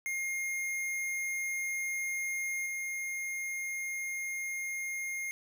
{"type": "tone with level steps", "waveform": "square", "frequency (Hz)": 2131, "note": "C7", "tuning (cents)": 31, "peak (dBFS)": [-33, -35], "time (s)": [0.06, 5.31], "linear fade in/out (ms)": 0, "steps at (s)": 2.66, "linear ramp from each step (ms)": 2, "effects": []}